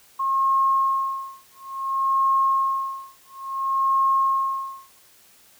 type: tone with tremolo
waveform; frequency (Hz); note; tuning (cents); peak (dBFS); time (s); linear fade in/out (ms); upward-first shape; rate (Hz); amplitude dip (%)
sine; 1078; C#6; -49; -16; 0.19-4.99; 10; sine; 0.58; 100
effects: white hiss -54 dBFS RMS until 5.59 s